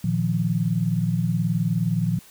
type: chord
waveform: sine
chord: Bb suspended fourth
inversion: none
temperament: equal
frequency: 116.54 / 155.56 / 174.61 Hz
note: Bb2 / Eb3 / F3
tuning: 0 / 0 / 0 cents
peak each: -25 / -25 / -23 dBFS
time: 0.04-2.19 s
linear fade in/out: 5 ms
effects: white hiss -50 dBFS RMS until 2.3 s